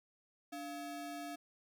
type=ring-modulated tone; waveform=square; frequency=493.9 Hz; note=B4; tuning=in tune; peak=-40 dBFS; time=0.52-1.36 s; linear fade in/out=10 ms; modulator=202 Hz; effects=none